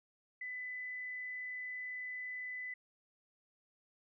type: tone with frequency modulation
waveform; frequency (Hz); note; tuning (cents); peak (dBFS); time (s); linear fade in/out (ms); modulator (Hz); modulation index
sine; 2002; B6; +23; -40; 0.41-2.74; 5; 37.8; 0.26
effects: none